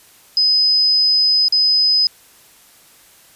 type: tone with dropouts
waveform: sine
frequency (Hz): 5030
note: D#8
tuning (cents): +18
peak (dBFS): -11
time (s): 0.37-2.07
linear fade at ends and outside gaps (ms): 1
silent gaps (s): 1.483-1.524
effects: white hiss -48 dBFS RMS until 3.35 s + resampled to 32000 Hz